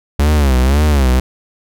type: tone with vibrato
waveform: 45% pulse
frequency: 69.3 Hz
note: C#2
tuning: in tune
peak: -9 dBFS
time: 0.19-1.2 s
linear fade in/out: 5 ms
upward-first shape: sine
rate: 1.9 Hz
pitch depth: 170 cents each way
effects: none